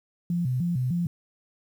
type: tone with vibrato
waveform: sine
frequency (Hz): 148.4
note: D3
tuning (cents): +18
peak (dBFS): -23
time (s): 0.3-1.07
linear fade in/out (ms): 2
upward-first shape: square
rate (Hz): 3.3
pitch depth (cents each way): 270
effects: 9-bit